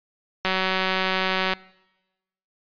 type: click train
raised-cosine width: 0.3 ms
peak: -7 dBFS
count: 205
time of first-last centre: 0.45-1.535 s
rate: 188 Hz
effects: noise-tail reverb RT60 1.0 s tail -23 dB re dry + resampled to 11025 Hz